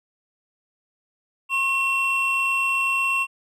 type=tone pair together; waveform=triangle; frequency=1078.2 / 2717 Hz; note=C#6 / F7; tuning=-48 / -48 cents; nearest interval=octave + major third; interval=1600 cents; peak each=-24 / -19 dBFS; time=1.49-3.27 s; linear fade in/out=50 ms; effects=none